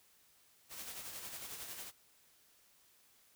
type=noise with tremolo; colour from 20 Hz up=white; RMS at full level=-45 dBFS; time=0.69-1.92 s; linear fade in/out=50 ms; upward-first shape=sine; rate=11 Hz; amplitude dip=45%; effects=white hiss -68 dBFS RMS until 3.35 s